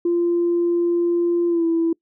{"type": "tone with pitch glide", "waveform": "sine", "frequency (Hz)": [345, 331.3], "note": ["F4", "E4"], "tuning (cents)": [-21, 9], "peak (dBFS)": -15, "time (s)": [0.05, 1.93], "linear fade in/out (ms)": 5, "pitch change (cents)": -70, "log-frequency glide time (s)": [1.48, 1.65], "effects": ["noise-tail reverb RT60 0.1 s tail -25 dB re dry", "tanh soft clip ceiling -12 dBFS"]}